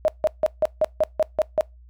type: tone bursts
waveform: sine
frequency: 622.3 Hz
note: D#5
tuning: in tune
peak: -15 dBFS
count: 9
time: 0.05-1.609 s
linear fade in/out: 0 ms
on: 31 ms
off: 160 ms
effects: noise-tail reverb RT60 0.2 s tail -23 dB re dry + added 60 Hz sine -45 dBFS peak until 1.89 s